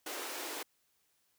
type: high-pass noise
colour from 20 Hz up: pink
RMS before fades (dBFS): -41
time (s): 0.06-0.63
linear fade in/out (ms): 5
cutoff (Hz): 300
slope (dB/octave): 48
effects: white hiss -75 dBFS RMS until 1.38 s